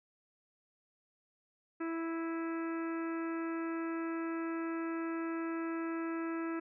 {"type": "harmonic tone with a mistuned harmonic", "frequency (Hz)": 329.6, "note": "E4", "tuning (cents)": 0, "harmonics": [1, 2, 3, 4, 5, 6, 7, 8], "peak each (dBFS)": [-35, -49, -49, -45, -49, -53, -57, -56], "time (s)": [1.8, 6.6], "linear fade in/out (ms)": 10, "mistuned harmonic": 8, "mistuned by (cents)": -34, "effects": []}